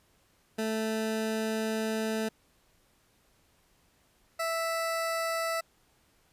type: tone pair in turn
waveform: 20% pulse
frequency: 220 / 659.3 Hz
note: A3 / E5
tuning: 0 / 0 cents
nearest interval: octave + perfect fifth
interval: 1900 cents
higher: second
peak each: -24 dBFS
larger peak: neither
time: 0.58-2.29 / 4.39-5.61 s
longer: first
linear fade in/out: 10 ms
effects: pink hiss -67 dBFS RMS until 6.32 s + resampled to 32000 Hz